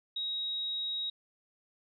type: tone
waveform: sine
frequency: 3800 Hz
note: A#7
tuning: 33 cents sharp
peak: -32 dBFS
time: 0.16-1.1 s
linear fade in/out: 5 ms
effects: none